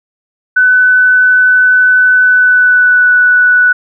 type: tone with pitch glide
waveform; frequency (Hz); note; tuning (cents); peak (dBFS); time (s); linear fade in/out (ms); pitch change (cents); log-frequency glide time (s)
sine; 1502 to 1481.3; F#6 to F#6; +26 to +2; -4; 0.56-3.73; 10; -24; 2.22-3.12
effects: none